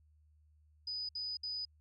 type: tone bursts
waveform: sine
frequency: 4978 Hz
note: D#8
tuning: in tune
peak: -37 dBFS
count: 3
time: 0.87-1.652 s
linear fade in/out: 5 ms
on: 220 ms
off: 61 ms
effects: added 76 Hz sine -64 dBFS peak until 1.8 s